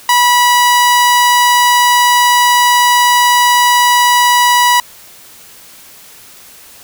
sawtooth tone, 976 Hz, B5, 21 cents flat, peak -3 dBFS, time 0.09-4.8 s, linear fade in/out 2 ms, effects white hiss -38 dBFS RMS until 6.83 s

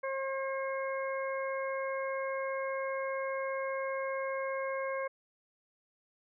harmonic tone, 537 Hz, C5, 45 cents sharp, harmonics 1 / 2 / 3 / 4, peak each -34 / -39 / -43 / -43 dBFS, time 0.03-5.08 s, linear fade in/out 10 ms, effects none

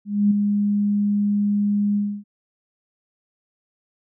sine tone with ADSR envelope, 204.9 Hz, G#3, 23 cents flat, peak -12 dBFS, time 0.05-2.24 s, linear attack 260 ms, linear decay 6 ms, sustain -5 dB, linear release 280 ms, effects none

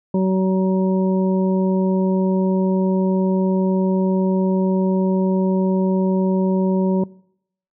harmonic tone, 188.4 Hz, F#3, 32 cents sharp, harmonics 1 / 2 / 3 / 5, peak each -16 / -22 / -26 / -30 dBFS, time 0.14-7.04 s, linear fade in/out 5 ms, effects noise-tail reverb RT60 0.7 s tail -23 dB re dry

